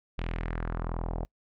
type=tone with low-pass filter sweep; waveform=sawtooth; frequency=41.38 Hz; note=E1; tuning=7 cents sharp; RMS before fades=-33 dBFS; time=0.18-1.25 s; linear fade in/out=0 ms; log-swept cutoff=2900 to 700 Hz; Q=2.1; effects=noise-tail reverb RT60 0.1 s tail -25 dB re dry